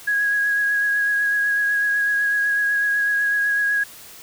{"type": "tone with vibrato", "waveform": "sine", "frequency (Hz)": 1656, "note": "G#6", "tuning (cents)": -5, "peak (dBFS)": -17, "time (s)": [0.07, 3.84], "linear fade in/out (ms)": 10, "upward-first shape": "triangle", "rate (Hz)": 8, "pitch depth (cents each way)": 22, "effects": ["white hiss -42 dBFS RMS until 4.22 s"]}